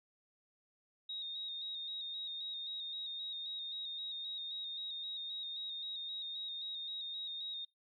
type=tone with vibrato; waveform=sine; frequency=3735 Hz; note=A#7; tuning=3 cents sharp; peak=-40 dBFS; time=1.09-7.65 s; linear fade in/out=5 ms; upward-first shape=square; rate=3.8 Hz; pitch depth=31 cents each way; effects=noise-tail reverb RT60 0.2 s tail -23 dB re dry